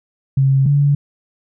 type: tone pair in turn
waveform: sine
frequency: 135.4 / 143 Hz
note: C#3 / D3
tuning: -40 / -46 cents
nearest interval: minor second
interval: 94 cents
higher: second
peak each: -10 dBFS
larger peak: neither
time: 0.37-0.66 / 0.66-0.95 s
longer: neither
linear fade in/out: 5 ms
effects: none